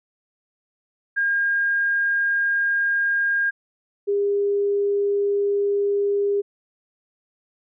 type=tone pair in turn; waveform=sine; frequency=1616 / 404 Hz; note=G#6 / G#4; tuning=-48 / -48 cents; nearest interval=2 octaves; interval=2400 cents; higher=first; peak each=-18 dBFS; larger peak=neither; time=1.16-3.51 / 4.07-6.42 s; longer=neither; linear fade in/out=20 ms; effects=none